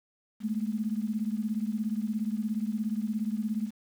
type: beating tone pair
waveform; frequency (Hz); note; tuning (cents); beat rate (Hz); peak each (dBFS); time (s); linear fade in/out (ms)
sine; 210 / 227; G#3 / A#3; +19 / -46; 17; -30 / -32; 0.4-3.71; 50
effects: 9-bit